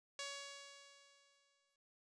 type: tone with exponential decay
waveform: 5% pulse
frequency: 561 Hz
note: C#5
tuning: 21 cents sharp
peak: -31 dBFS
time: 0.19-1.76 s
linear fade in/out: 2 ms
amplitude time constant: 340 ms
effects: resampled to 22050 Hz